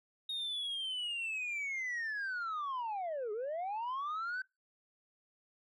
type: linear two-way sweep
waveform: sine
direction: down then up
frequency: 3740 to 406.6 to 1547 Hz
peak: -33 dBFS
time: 0.29-4.42 s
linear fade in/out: 5 ms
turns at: 3.32 s
effects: noise-tail reverb RT60 0.2 s tail -21 dB re dry + tanh soft clip ceiling -34 dBFS